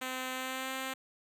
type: tone with pitch glide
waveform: 5% pulse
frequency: 257.7 to 263.3 Hz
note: C4 to C4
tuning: -26 to +11 cents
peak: -24 dBFS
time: 0.01-0.94 s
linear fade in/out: 10 ms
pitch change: +37 cents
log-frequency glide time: 0.33-0.72 s
effects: none